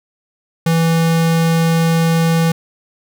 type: tone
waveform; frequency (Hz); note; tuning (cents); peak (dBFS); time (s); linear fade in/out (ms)
square; 164.81; E3; 0; -12; 0.66-2.52; 5
effects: none